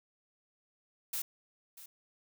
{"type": "noise with echo", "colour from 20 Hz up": "blue", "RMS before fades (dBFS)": -36, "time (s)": [1.13, 1.22], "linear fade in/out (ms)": 5, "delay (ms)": 640, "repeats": 1, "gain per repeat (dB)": -15, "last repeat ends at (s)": 1.86, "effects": []}